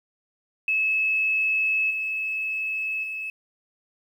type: tone with level steps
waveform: sine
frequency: 2594 Hz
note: E7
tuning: 28 cents flat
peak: -20 / -25 / -29 dBFS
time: 0.68-3.3 s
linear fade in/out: 2 ms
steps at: 1.9 / 3.03 s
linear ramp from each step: 10 ms
effects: 9-bit